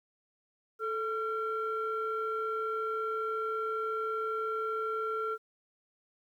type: tone pair together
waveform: sine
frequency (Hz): 438.2 / 1367.3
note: A4 / F6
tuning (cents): -7 / -37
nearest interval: octave + minor sixth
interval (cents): 1970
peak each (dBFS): -33 / -32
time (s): 0.79-5.38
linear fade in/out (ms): 50
effects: tanh soft clip ceiling -25 dBFS + 11-bit